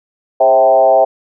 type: tone with frequency modulation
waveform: sine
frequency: 656 Hz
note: E5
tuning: 9 cents flat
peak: -6 dBFS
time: 0.4-1.05 s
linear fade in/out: 10 ms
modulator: 123 Hz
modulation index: 1.2
effects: none